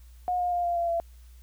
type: tone with pitch steps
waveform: sine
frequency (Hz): 721 / 711.9 / 702.9 / 694 / 685.3 / 676.6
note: F#5 / F5 / F5 / F5 / F5 / E5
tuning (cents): -45 / +33 / +11 / -11 / -33 / +45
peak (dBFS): -24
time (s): 0.28-1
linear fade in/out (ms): 0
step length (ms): 120
effects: added 60 Hz sine -47 dBFS peak until 1.42 s + white hiss -63 dBFS RMS until 1.42 s